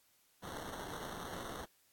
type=noise with sample-and-hold; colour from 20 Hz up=blue; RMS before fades=-45 dBFS; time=0.42-1.66 s; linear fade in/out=20 ms; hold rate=2450 Hz; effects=white hiss -71 dBFS RMS until 1.92 s + AAC 64 kbps